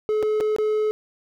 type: tone with dropouts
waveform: triangle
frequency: 428.5 Hz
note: A4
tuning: 46 cents flat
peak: -17 dBFS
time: 0.09-0.91 s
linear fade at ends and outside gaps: 0 ms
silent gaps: 0.227-0.231 / 0.403-0.408 / 0.563-0.585 s
effects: none